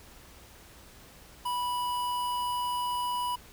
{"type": "tone with notch filter", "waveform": "square", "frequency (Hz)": 982, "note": "B5", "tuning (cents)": -10, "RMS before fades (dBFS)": -31, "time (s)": [1.45, 3.36], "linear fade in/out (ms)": 10, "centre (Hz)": 6400, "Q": 1.4, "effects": ["added 61 Hz sine -58 dBFS peak until 3.52 s", "pink hiss -53 dBFS RMS until 3.52 s"]}